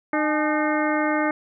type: harmonic tone with a mistuned harmonic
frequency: 304.6 Hz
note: D#4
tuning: 37 cents flat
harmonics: 1 / 2 / 3 / 4 / 5 / 6 / 7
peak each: -23 / -26 / -28 / -29 / -30 / -31 / -31 dBFS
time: 0.13-1.31 s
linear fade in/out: 2 ms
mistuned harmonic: 3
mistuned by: -110 cents
effects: none